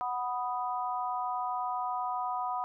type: chord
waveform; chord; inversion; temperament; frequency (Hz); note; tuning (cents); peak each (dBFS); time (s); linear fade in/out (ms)
sine; B major; second; equal; 740 / 987.8 / 1244.5; F#5 / B5 / D#6; 0 / 0 / 0; -34 / -34 / -37; 0.01-2.64; 0
effects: none